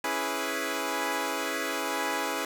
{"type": "chord", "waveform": "10% pulse", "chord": "C# minor seventh", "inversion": "none", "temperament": "equal", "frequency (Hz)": [277.2, 329.6, 415.3, 493.9], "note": ["C#4", "E4", "G#4", "B4"], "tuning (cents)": [0, 0, 0, 0], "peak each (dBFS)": -26, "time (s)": [0.04, 2.45], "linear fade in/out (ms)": 2, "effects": []}